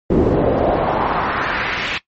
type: noise with band-pass filter sweep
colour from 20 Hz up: brown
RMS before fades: -17 dBFS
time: 0.1-1.98 s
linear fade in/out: 5 ms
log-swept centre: 320 to 2700 Hz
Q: 1.8
effects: noise-tail reverb RT60 0.1 s tail -18 dB re dry + MP3 32 kbps